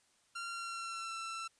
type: tone with pitch glide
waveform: sawtooth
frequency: 1380 to 1339.2 Hz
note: F6 to E6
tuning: -21 to +27 cents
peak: -36 dBFS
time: 0.35-1.48 s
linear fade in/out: 10 ms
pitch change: -52 cents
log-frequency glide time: 0.49-1.16 s
effects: white hiss -71 dBFS RMS until 1.59 s + resampled to 22050 Hz